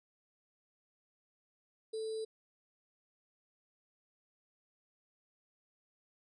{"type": "tone with sample-and-hold", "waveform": "sine", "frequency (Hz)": 440, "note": "A4", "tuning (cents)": 0, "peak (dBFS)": -36, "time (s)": [1.93, 2.25], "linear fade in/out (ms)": 10, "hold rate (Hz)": 4410, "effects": ["resampled to 24000 Hz"]}